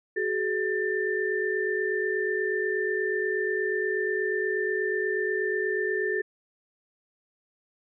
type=tone cluster; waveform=sine; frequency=376.5 / 424.8 / 1784 Hz; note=F#4 / G#4 / A6; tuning=+30 / +39 / +23 cents; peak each=-29 dBFS; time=0.16-6.22 s; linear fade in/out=10 ms; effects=none